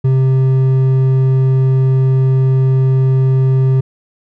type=tone with hard clipping; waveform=triangle; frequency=131.7 Hz; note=C3; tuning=12 cents sharp; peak=-10 dBFS; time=0.04-3.81 s; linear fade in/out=10 ms; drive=9 dB; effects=none